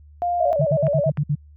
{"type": "tone", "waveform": "sine", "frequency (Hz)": 702, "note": "F5", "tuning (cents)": 9, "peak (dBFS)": -19, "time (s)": [0.22, 0.53], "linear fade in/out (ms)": 0}
{"type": "tone with vibrato", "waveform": "sine", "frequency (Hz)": 608, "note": "D#5", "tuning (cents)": -40, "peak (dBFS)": -18, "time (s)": [0.4, 1.1], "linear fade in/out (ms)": 5, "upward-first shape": "square", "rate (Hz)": 9.4, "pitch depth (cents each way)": 98}
{"type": "tone bursts", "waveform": "sine", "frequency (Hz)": 146.83, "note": "D3", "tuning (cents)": 0, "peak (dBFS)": -17, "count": 7, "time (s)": [0.59, 1.354], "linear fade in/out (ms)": 10, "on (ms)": 62, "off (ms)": 55}
{"type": "clicks", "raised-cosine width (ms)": 0.5, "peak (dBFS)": -21, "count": 2, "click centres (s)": [0.868, 1.173]}
{"effects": ["added 74 Hz sine -44 dBFS peak until 1.56 s"]}